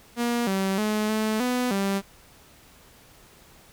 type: tone with pitch steps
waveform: sawtooth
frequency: 238.1 / 192.6 / 213.3 / 217 / 248.7 / 196.6 Hz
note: A#3 / G3 / G#3 / A3 / B3 / G3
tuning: +37 / -30 / +46 / -24 / +12 / +5 cents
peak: -19 dBFS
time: 0.16-2.02 s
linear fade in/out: 50 ms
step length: 310 ms
effects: pink hiss -53 dBFS RMS until 3.72 s

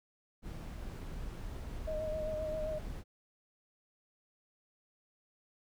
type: noise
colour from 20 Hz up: brown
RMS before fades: -42 dBFS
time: 0.42-3.04 s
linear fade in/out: 50 ms
type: tone with vibrato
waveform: sine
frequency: 622.3 Hz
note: D#5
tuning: in tune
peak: -35 dBFS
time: 1.87-2.79 s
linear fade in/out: 10 ms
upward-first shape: sine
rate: 7.6 Hz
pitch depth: 27 cents each way
effects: none

